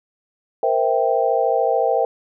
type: chord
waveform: sine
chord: C dominant seventh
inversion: third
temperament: equal with one note detuned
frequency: 466.2 / 519.9 / 659.3 / 784 Hz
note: Bb4 / C5 / E5 / G5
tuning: 0 / -11 / 0 / 0 cents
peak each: -21 dBFS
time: 0.63-2.05 s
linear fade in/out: 2 ms
effects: none